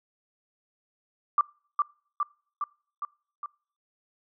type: tone with echo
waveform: sine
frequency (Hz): 1174.7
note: D6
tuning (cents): 0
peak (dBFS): -17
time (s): 1.38-1.41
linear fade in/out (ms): 2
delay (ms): 410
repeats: 5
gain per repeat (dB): -3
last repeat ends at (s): 3.46
effects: noise-tail reverb RT60 0.5 s tail -26 dB re dry